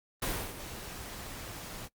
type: noise with ADSR envelope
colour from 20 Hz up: pink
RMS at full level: -31 dBFS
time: 0.22-1.89 s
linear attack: 6 ms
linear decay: 300 ms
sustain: -12 dB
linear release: 46 ms
effects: noise-tail reverb RT60 0.1 s tail -21 dB re dry + Opus 32 kbps